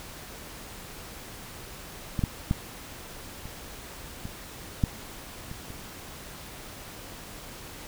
clicks, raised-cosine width 5 ms, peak -15 / -11 / -11 / -28 / -23 / -9 / -25 / -28 dBFS, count 8, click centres 2.192 / 2.238 / 2.511 / 3.456 / 4.254 / 4.838 / 5.514 / 5.704 s, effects pink hiss -43 dBFS RMS until 7.87 s

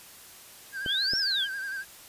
triangle tone with vibrato, 1582 Hz, G6, 15 cents sharp, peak -30 dBFS, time 0.72-1.85 s, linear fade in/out 50 ms, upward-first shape sine, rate 11 Hz, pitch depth 55 cents each way
sine exponential two-way sweep, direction up then down, 2964 to 5590 to 2964 Hz, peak -25 dBFS, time 0.85-1.48 s, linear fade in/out 50 ms, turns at 1.17 s
clicks, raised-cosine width 2 ms, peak -23 dBFS, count 2, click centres 0.862 / 1.135 s
effects white hiss -49 dBFS RMS until 2.08 s + resampled to 32000 Hz

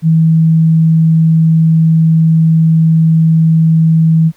sine tone, 161.5 Hz, E3, 35 cents flat, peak -5 dBFS, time 0.02-4.32 s, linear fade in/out 50 ms, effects pink hiss -50 dBFS RMS until 4.36 s

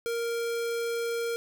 square tone, 466.2 Hz, A#4, in tune, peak -29 dBFS, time 0.06-1.36 s, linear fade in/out 0 ms, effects none

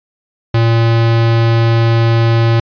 square tone, 115.1 Hz, A#2, 22 cents flat, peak -9 dBFS, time 0.54-2.6 s, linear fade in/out 5 ms, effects resampled to 11025 Hz

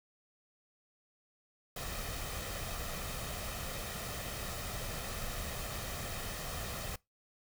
pink noise with comb filter, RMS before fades -40 dBFS, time 1.76-6.96 s, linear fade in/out 5 ms, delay 1.6 ms, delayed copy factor +0.5, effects noise-tail reverb RT60 0.2 s tail -23 dB re dry

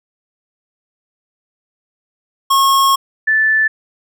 square / sine tone pair in turn, 1089 / 1753.7 Hz, C#6 / A6, -31 / -6 cents, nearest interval minor sixth, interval 825 cents, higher second, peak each -10 dBFS, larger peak neither, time 2.5-2.96 / 3.27-3.68 s, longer first, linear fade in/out 10 ms, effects none

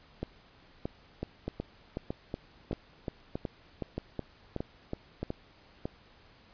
two click trains, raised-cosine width 2 ms, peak -20 / -20 dBFS, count 12 / 10, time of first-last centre 1.23-5.304 / 0.23-5.855 s, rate 2.7 / 1.6 Hz, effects pink hiss -59 dBFS RMS until 6.53 s + resampled to 11025 Hz

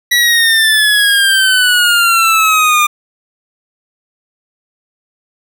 25% pulse exponential sweep, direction down, 1949 to 1200 Hz, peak -4 dBFS, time 0.11-2.87 s, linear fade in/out 10 ms, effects none

